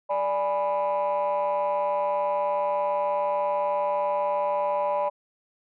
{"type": "chord", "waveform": "sine", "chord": "G# diminished", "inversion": "second", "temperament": "equal", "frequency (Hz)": [587.3, 830.6, 987.8], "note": ["D5", "G#5", "B5"], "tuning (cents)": [0, 0, 0], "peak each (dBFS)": [-24, -28, -26], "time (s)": [0.09, 5.1], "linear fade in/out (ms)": 20, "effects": ["tanh soft clip ceiling -18 dBFS"]}